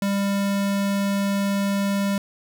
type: tone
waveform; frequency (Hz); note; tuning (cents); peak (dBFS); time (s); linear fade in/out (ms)
square; 199; G3; +26; -21; 0.02-2.18; 2
effects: none